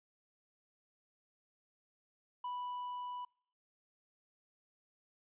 triangle tone with level ramp, 987 Hz, B5, 1 cent flat, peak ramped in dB -36 to -39 dBFS, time 2.44-3.25 s, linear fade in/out 5 ms, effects noise-tail reverb RT60 0.5 s tail -26 dB re dry + resampled to 8000 Hz

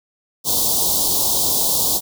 white band-stop noise, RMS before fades -18 dBFS, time 0.44-2.01 s, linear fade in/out 50 ms, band 1000 to 3500 Hz, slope 48 dB/octave, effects none

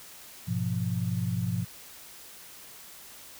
sine chord, F diminished, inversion first, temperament equal, 103.83 / 123.47 / 174.61 Hz, Ab2 / Cb3 / F3, 0 / 0 / 0 cents, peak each -31 dBFS, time 0.47-1.65 s, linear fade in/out 20 ms, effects white hiss -48 dBFS RMS until 3.39 s

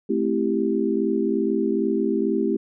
sine chord, A minor seventh, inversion none, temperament equal with one note detuned, 217.6 / 261.6 / 329.6 / 392 Hz, A3 / C4 / E4 / G4, -19 / 0 / 0 / 0 cents, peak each -25 / -26 / -25 / -24 dBFS, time 0.09-2.57 s, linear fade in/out 10 ms, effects none

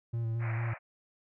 triangle tone with vibrato, 114.8 Hz, A#2, 26 cents flat, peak -28 dBFS, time 0.13-0.74 s, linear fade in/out 10 ms, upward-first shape square, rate 4.5 Hz, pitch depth 23 cents each way
white band-pass noise, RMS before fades -43 dBFS, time 0.39-0.79 s, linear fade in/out 50 ms, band 530 to 2400 Hz, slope 96 dB/octave
effects none

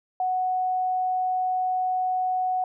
sine tone, 740 Hz, F#5, in tune, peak -22 dBFS, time 0.2-2.64 s, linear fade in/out 2 ms, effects none

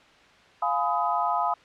sine chord, F half-diminished seventh, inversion none, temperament just, 698.5 / 838.1 / 1005.8 / 1257.2 Hz, F5 / Ab5 / Cb6 / Eb6, 0 / +16 / +31 / +18 cents, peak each -28 dBFS, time 0.62-1.54 s, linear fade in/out 5 ms, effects white hiss -54 dBFS RMS until 1.64 s + low-pass 3000 Hz 12 dB/octave

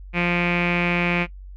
sawtooth tone with low-pass filter, 174.61 Hz, F3, in tune, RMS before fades -21 dBFS, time 0.13-1.27 s, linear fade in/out 50 ms, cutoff 2400 Hz, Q 9.2, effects noise-tail reverb RT60 0.1 s tail -18 dB re dry + added 47 Hz sine -36 dBFS peak until 1.56 s

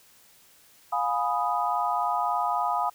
sine chord, F half-diminished seventh, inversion none, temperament equal with one note detuned, 707 / 830.6 / 987.8 / 1244.5 Hz, F5 / Ab5 / Cb6 / Eb6, +21 / 0 / 0 / 0 cents, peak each -29 dBFS, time 0.92-2.9 s, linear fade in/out 10 ms, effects white hiss -57 dBFS RMS until 2.94 s

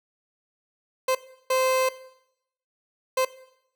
30% pulse tone bursts at uneven times, 519 Hz, C5, 14 cents flat, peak -18 dBFS, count 3, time 1.08-1.15 / 1.5-1.89 / 3.17-3.25 s, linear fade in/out 5 ms, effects noise-tail reverb RT60 0.8 s tail -17 dB re dry

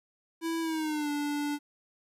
square tone with pitch glide, 329.4 to 291.8 Hz, E4 to D4, -1 to -11 cents, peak -30 dBFS, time 0.41-1.59 s, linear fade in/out 50 ms, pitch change -210 cents, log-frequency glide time 0.61-1.1 s, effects resampled to 32000 Hz + 11-bit

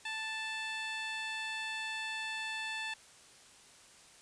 15% pulse tone with band-pass filter, 880 Hz, A5, in tune, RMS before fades -39 dBFS, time 0.05-2.94 s, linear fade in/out 5 ms, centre 2700 Hz, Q 0.67, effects white hiss -58 dBFS RMS until 4.21 s + resampled to 22050 Hz

